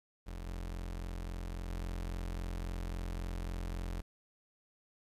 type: tone with level steps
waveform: 35% pulse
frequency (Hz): 43.65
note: F1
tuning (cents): 0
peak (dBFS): -39 / -37 / -35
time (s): 0.26-4.02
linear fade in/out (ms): 20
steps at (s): 0.46 / 1.68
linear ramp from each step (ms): 20
effects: resampled to 32000 Hz + 11-bit